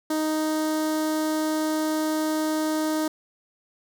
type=tone with notch filter; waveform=sawtooth; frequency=311.1 Hz; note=D#4; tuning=in tune; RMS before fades=-25 dBFS; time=0.1-3.08 s; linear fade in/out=5 ms; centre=2500 Hz; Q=1.2; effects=none